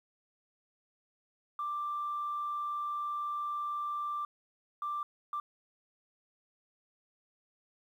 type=tone bursts at uneven times; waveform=sine; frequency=1179 Hz; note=D6; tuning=6 cents sharp; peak=-32 dBFS; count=3; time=1.59-4.25 / 4.82-5.03 / 5.33-5.4 s; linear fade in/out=2 ms; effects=tanh soft clip ceiling -28 dBFS + 11-bit